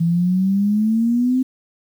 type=exponential sweep; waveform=sine; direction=up; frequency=164.81 to 261.6 Hz; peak=-14 dBFS; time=0-1.43 s; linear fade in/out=10 ms; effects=8-bit